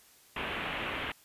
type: low-pass noise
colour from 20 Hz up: white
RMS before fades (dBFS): -36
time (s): 0.36-1.12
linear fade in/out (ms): 5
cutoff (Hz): 3100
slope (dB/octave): 48
effects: white hiss -60 dBFS RMS until 1.24 s + resampled to 32000 Hz